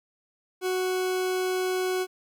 40% pulse tone, 370 Hz, F#4, in tune, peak -24 dBFS, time 0.61-2.07 s, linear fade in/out 50 ms, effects 11-bit

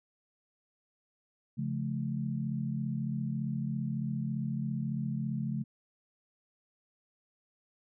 sine chord, Db augmented, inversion none, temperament just, 138.59 / 173.24 / 216.5 Hz, Db3 / F3 / A3, 0 / -14 / -28 cents, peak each -34 / -38 / -35 dBFS, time 1.57-5.64 s, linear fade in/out 20 ms, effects none

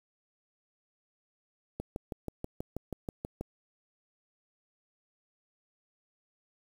click train, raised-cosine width 2 ms, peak -22 dBFS, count 11, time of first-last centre 1.8-3.41 s, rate 6.21 Hz, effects 8-bit

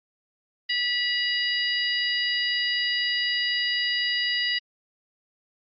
harmonic tone with a mistuned harmonic, 964 Hz, B5, 42 cents flat, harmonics 2 / 3 / 4 / 5, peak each -27 / -27 / -33 / -29 dBFS, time 0.69-4.59 s, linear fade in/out 10 ms, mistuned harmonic 2, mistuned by +25 cents, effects Opus 24 kbps

